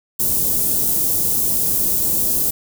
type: band-stop noise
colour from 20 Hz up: white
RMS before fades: -18 dBFS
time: 0.19-2.51 s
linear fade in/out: 10 ms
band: 370 to 10000 Hz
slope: 12 dB/octave
effects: none